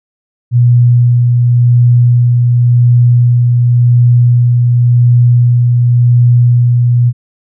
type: tone with tremolo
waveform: sine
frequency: 121.3 Hz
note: B2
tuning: 31 cents flat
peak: -3 dBFS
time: 0.51-7.13 s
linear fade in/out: 50 ms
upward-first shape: sine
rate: 0.91 Hz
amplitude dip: 25%
effects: none